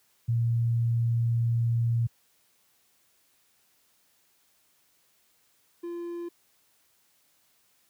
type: tone pair in turn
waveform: sine / triangle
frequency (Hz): 116.8 / 344.1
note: A#2 / F4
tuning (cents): +4 / -26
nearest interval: octave + perfect fifth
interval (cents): 1870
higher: second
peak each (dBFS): -22 / -31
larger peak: first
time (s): 0.28-2.07 / 5.83-6.29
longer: first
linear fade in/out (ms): 10
effects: white hiss -67 dBFS RMS until 7.89 s + high-pass 60 Hz 12 dB/octave